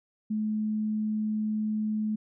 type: tone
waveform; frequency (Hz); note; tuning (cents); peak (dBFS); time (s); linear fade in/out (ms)
sine; 214.7; A3; -42; -26; 0.3-2.16; 10
effects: none